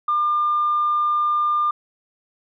sine tone, 1200 Hz, D6, 37 cents sharp, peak -16 dBFS, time 0.08-1.71 s, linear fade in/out 5 ms, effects tanh soft clip ceiling -12 dBFS

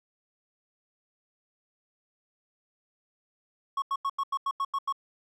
triangle tone bursts, 1102 Hz, C#6, 11 cents flat, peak -24 dBFS, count 9, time 3.77-4.925 s, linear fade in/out 5 ms, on 51 ms, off 87 ms, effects none

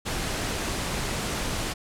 pink noise, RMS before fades -29 dBFS, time 0.05-1.74 s, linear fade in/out 20 ms, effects low-pass 10000 Hz 12 dB/octave

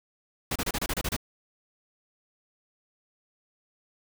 pink noise bursts, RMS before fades -29 dBFS, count 9, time 0.51-1.165 s, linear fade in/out 5 ms, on 47 ms, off 29 ms, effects none

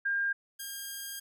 sine / 5% pulse tone pair in turn, 1606 / 1613.3 Hz, G6 / G6, +41 / +49 cents, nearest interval unison, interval 8 cents, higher second, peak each -27 dBFS, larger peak neither, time 0.05-0.33 / 0.59-1.2 s, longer second, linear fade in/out 10 ms, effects none

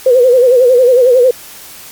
sine tone with vibrato, 500 Hz, B4, 21 cents sharp, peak -4 dBFS, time 0.06-1.31 s, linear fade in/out 5 ms, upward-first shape sine, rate 11 Hz, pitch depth 87 cents each way, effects white hiss -33 dBFS RMS until 1.91 s + Opus 48 kbps

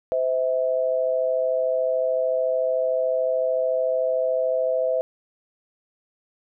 sine tone pair together, 514 / 647.6 Hz, C5 / E5, -31 / -31 cents, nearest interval major third, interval 400 cents, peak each -22 / -23 dBFS, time 0.12-5.01 s, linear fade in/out 0 ms, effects none

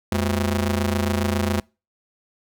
sawtooth ring-modulated tone, 147.3 Hz, D3, 6 cents sharp, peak -13 dBFS, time 0.12-1.6 s, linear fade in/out 2 ms, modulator 60 Hz, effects noise-tail reverb RT60 0.3 s tail -26 dB re dry

